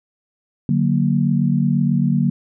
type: chord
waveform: sine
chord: D augmented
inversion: none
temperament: equal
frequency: 146.83 / 185 / 233.1 Hz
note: D3 / F#3 / A#3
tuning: 0 / 0 / 0 cents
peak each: -18 / -19 / -19 dBFS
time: 0.69-2.3 s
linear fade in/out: 2 ms
effects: none